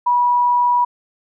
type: tone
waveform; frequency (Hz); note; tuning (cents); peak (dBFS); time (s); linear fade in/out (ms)
sine; 973; B5; -26; -12; 0.06-0.85; 10
effects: none